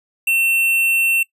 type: tone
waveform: square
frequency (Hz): 2700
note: E7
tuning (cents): +41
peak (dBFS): -15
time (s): 0.27-1.23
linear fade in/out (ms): 5
effects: noise-tail reverb RT60 0.1 s tail -21 dB re dry + resampled to 32000 Hz